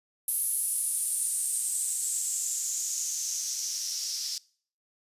blue noise with band-pass filter sweep, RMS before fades -31 dBFS, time 0.28-4.38 s, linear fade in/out 2 ms, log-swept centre 11000 to 5100 Hz, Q 5.5, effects noise-tail reverb RT60 0.5 s tail -23 dB re dry + resampled to 32000 Hz

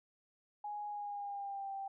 sine tone with pitch glide, 830.6 to 784 Hz, G#5 to G5, 0 to 0 cents, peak -39 dBFS, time 0.64-1.88 s, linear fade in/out 5 ms, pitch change -100 cents, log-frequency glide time 0.88-1.72 s, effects none

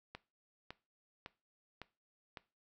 click train, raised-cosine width 0.3 ms, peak -29 dBFS, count 5, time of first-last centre 0.15-2.372 s, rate 1.8 Hz, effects noise-tail reverb RT60 0.3 s tail -19 dB re dry

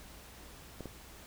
clicks, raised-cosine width 2 ms, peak -28 dBFS, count 2, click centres 0.807 / 0.857 s, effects added 60 Hz sine -56 dBFS peak until 1.26 s + pink hiss -53 dBFS RMS until 1.26 s

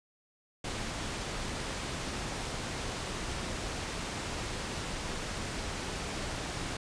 pink low-pass noise, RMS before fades -37 dBFS, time 0.64-6.77 s, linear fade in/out 5 ms, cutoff 8400 Hz, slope 12 dB/octave, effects resampled to 22050 Hz

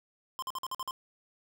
square tone bursts, 1046.5 Hz, C6, in tune, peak -34 dBFS, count 7, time 0.39-0.909 s, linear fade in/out 0 ms, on 33 ms, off 48 ms, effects none

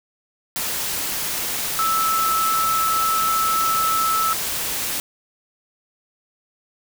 sine tone in noise, 1310 Hz, E6, 11 cents flat, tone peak -18 dBFS, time 1.79-4.33 s, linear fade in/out 0 ms, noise white, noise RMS -25 dBFS, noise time 0.56-5 s, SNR +4 dB, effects none

